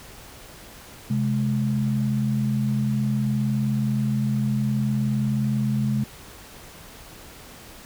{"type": "tone pair together", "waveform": "sine", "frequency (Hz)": [131.3, 210.7], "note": ["C3", "G#3"], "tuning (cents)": [6, 25], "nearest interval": "minor sixth", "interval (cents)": 819, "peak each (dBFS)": -23, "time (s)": [1.1, 6.04], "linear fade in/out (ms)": 5, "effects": ["pink hiss -44 dBFS RMS until 7.85 s"]}